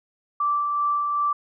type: tone with tremolo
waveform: sine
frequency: 1168 Hz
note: D6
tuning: 10 cents flat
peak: -19 dBFS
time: 0.4-1.33 s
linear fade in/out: 5 ms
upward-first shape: sine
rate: 2.6 Hz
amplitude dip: 30%
effects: none